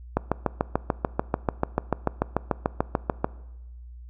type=click train; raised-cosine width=1 ms; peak=-7 dBFS; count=22; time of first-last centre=0.17-3.245 s; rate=6.83 Hz; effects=noise-tail reverb RT60 1.0 s tail -20 dB re dry + added 60 Hz sine -40 dBFS peak until 4.09 s